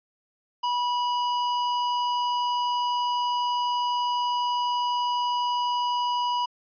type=tone; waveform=square; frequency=976 Hz; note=B5; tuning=21 cents flat; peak=-24 dBFS; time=0.63-6.46 s; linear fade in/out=10 ms; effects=resampled to 11025 Hz